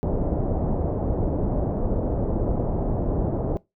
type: low-pass noise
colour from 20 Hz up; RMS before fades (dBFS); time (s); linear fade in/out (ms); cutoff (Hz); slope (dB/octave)
pink; -24; 0.03-3.57; 0; 690; 24
effects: noise-tail reverb RT60 0.2 s tail -21 dB re dry